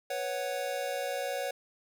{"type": "chord", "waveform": "square", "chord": "B suspended second", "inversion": "none", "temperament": "equal", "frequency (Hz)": [493.9, 554.4, 740], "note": ["B4", "C#5", "F#5"], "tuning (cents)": [0, 0, 0], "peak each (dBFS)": [-39, -35, -38], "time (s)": [0.1, 1.51], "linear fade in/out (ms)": 5, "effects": []}